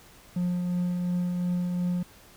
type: tone with tremolo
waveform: triangle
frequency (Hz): 177.8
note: F3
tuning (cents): +31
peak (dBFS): -21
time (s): 0.36-2.03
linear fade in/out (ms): 5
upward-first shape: triangle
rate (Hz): 2.8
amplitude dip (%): 35
effects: tanh soft clip ceiling -17 dBFS + pink hiss -53 dBFS RMS until 2.36 s